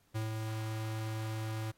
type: tone with ADSR envelope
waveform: square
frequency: 110 Hz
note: A2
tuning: in tune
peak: -33 dBFS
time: 0.14-1.72 s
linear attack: 20 ms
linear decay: 140 ms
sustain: -3 dB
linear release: 17 ms
effects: pink hiss -71 dBFS RMS until 1.77 s + AAC 48 kbps